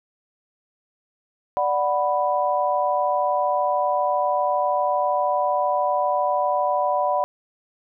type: chord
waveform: sine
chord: B minor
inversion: first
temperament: equal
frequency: 587.3 / 740 / 987.8 Hz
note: D5 / F#5 / B5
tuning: 0 / 0 / 0 cents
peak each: -23 dBFS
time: 1.57-7.24 s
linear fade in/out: 0 ms
effects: none